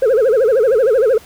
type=tone with vibrato; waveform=sine; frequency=478.8 Hz; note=A#4; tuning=46 cents sharp; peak=-7 dBFS; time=0.02-1.18 s; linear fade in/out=5 ms; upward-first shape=sine; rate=13 Hz; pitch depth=230 cents each way; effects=tanh soft clip ceiling -8 dBFS + pink hiss -42 dBFS RMS until 1.25 s